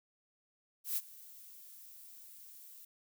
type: noise with ADSR envelope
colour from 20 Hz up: violet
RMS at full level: -33 dBFS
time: 0.84-2.85 s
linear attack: 130 ms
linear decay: 35 ms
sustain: -21 dB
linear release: 4 ms
effects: none